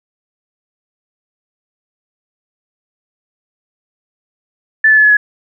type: tone with pitch steps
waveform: sine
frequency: 1754 / 1736.9 / 1719.9 / 1703.1 / 1686.4 Hz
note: A6 / A6 / A6 / G#6 / G#6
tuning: -6 / -23 / -40 / +43 / +26 cents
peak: -5 dBFS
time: 4.84-5.17 s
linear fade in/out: 5 ms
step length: 66 ms
effects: none